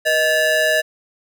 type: ring-modulated tone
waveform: square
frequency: 554.4 Hz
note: C#5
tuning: in tune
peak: -12 dBFS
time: 0.05-0.82 s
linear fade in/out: 20 ms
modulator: 1180 Hz
effects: none